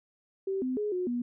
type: tone with pitch steps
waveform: sine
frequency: 386.6 / 256.4 / 418.6 / 362.9 / 242.3 Hz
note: G4 / C4 / G#4 / F#4 / B3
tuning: -24 / -35 / +14 / -34 / -33 cents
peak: -28 dBFS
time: 0.47-1.22 s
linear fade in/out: 5 ms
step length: 150 ms
effects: none